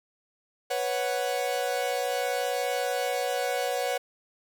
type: chord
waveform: 45% pulse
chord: B suspended second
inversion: none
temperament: equal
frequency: 493.9 / 554.4 / 740 Hz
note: B4 / C#5 / F#5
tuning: 0 / 0 / 0 cents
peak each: -31 dBFS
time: 0.7-3.98 s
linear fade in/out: 10 ms
effects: none